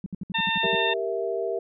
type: tone bursts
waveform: sine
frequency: 187.7 Hz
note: F#3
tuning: 25 cents sharp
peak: -28 dBFS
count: 9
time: 0.04-0.75 s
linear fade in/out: 2 ms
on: 22 ms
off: 64 ms
type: harmonic tone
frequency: 904 Hz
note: A5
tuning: 47 cents sharp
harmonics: 1 / 2 / 3 / 4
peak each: -28 / -28 / -28 / -28 dBFS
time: 0.34-0.94 s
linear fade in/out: 10 ms
type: chord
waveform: sine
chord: E diminished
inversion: first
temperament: equal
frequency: 392 / 466.2 / 659.3 Hz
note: G4 / Bb4 / E5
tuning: 0 / 0 / 0 cents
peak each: -29 / -29 / -30 dBFS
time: 0.63-1.59 s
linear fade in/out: 5 ms
effects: none